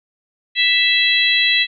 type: harmonic tone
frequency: 660 Hz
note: E5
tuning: 2 cents sharp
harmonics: 3 / 4 / 5 / 6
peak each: -18 / -18 / -18 / -18 dBFS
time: 0.55-1.67 s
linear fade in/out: 50 ms
effects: none